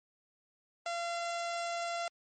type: tone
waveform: sawtooth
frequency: 685 Hz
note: F5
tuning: 34 cents flat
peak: -30 dBFS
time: 0.86-2.08 s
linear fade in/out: 2 ms
effects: MP3 32 kbps